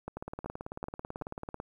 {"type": "two click trains", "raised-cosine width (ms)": 1, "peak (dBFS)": [-24, -23], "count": [26, 5], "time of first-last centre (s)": [[0.17, 1.544], [0.08, 1.601]], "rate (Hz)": [18.2, 2.63], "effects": ["10-bit"]}